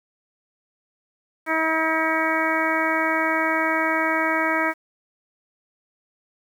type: harmonic tone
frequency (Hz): 320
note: D#4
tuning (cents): +49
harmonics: 1 / 2 / 3 / 4 / 5 / 6 / 7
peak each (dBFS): -27 / -27 / -27 / -27 / -27 / -27 / -27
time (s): 1.46-4.74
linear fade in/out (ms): 50
effects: 8-bit